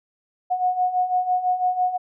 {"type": "beating tone pair", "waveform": "sine", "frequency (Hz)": [726, 732], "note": ["F#5", "F#5"], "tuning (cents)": [-33, -19], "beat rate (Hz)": 6, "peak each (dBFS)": [-25, -20], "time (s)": [0.5, 1.98], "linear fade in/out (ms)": 20, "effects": []}